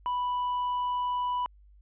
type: tone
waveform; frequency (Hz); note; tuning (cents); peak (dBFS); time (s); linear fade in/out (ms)
triangle; 987.8; B5; 0; -25; 0.06-1.46; 0
effects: added 50 Hz sine -53 dBFS peak until 1.81 s + resampled to 8000 Hz